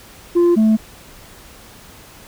sine tone pair in turn, 346.9 / 218.5 Hz, F4 / A3, -12 / -12 cents, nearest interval minor sixth, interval 800 cents, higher first, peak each -7 dBFS, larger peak neither, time 0.35-0.56 / 0.56-0.77 s, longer neither, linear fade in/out 20 ms, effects tanh soft clip ceiling -9 dBFS + pink hiss -42 dBFS RMS until 2.27 s

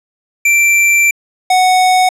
square tone pair in turn, 2349 / 739.9 Hz, D7 / F#5, 0 / 0 cents, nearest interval octave + minor sixth, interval 2000 cents, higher first, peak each -8 dBFS, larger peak neither, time 0.45-1.11 / 1.5-2.09 s, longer first, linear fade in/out 5 ms, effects low-pass 11000 Hz 12 dB/octave

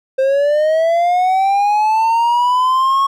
triangle linear sweep, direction up, 523.3 to 1103 Hz, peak -9 dBFS, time 0.18-3.07 s, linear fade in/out 10 ms, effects none

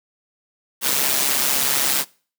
white noise with amplitude modulation, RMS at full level -17 dBFS, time 0.81-2.05 s, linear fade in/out 50 ms, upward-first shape sine, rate 136 Hz, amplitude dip 60%, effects noise-tail reverb RT60 0.4 s tail -23 dB re dry + high-pass 150 Hz 12 dB/octave

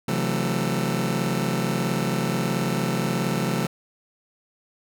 sawtooth chord, F# half-diminished seventh, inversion second, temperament just, 133.2 / 166.5 / 185 / 222 Hz, C3 / E3 / F#3 / A3, +31 / +18 / 0 / +16 cents, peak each -24 dBFS, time 0.08-3.67 s, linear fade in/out 5 ms, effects none

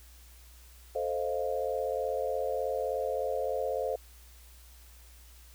sine chord, F dominant seventh, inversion first, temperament equal, 440 / 523.3 / 622.3 / 698.5 Hz, A4 / C5 / Eb5 / F5, 0 / 0 / 0 / 0 cents, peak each -35 / -32 / -36 / -37 dBFS, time 0.95-3.96 s, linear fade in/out 5 ms, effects added 60 Hz sine -52 dBFS peak until 5.54 s + white hiss -58 dBFS RMS until 5.54 s

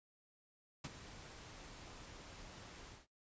pink noise with ADSR envelope, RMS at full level -43 dBFS, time 0.84-3.07 s, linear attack 6 ms, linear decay 34 ms, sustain -11 dB, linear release 170 ms, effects noise-tail reverb RT60 0.2 s tail -23 dB re dry + resampled to 16000 Hz

